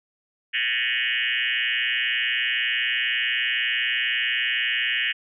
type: tone with frequency modulation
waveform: sine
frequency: 2363 Hz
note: D7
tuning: 10 cents sharp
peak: -21 dBFS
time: 0.53-5.13 s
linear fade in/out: 20 ms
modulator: 122 Hz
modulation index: 5.7
effects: none